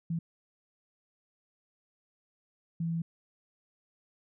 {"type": "tone bursts at uneven times", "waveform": "sine", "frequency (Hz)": 166.1, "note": "E3", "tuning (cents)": 13, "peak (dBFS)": -29, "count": 2, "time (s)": [[0.1, 0.19], [2.8, 3.02]], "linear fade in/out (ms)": 5, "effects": []}